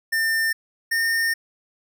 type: tone pair in turn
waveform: square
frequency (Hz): 1800 / 1823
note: A6 / A#6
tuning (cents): +39 / -39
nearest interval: unison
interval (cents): 22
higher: second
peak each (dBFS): -20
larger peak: neither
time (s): 0.12-0.53 / 0.91-1.34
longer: second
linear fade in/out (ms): 10
effects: none